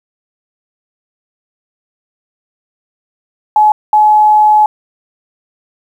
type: tone bursts at uneven times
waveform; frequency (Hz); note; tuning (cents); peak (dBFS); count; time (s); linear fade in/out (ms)
sine; 850; G#5; +40; -4; 2; 3.56-3.72 / 3.93-4.66; 2
effects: 7-bit